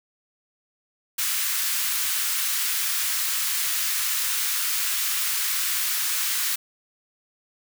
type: high-pass noise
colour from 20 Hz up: white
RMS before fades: -25 dBFS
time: 1.18-6.56 s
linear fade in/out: 10 ms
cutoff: 1200 Hz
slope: 24 dB/octave
effects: none